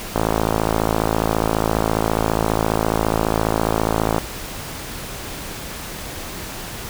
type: click train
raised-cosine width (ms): 1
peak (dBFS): -3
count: 221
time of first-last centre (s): 0.16-4.182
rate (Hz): 54.7
effects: pink hiss -31 dBFS RMS until 6.89 s